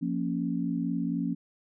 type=chord; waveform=sine; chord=Bb minor; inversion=second; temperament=equal; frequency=174.61 / 233.1 / 277.2 Hz; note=F3 / Bb3 / Db4; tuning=0 / 0 / 0 cents; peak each=-31 / -32 / -31 dBFS; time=0.01-1.35 s; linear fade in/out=20 ms; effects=none